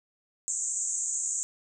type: band-pass noise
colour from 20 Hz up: pink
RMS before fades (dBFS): -31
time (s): 0.48-1.43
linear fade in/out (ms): 0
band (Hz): 6600 to 8000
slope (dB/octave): 96
effects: none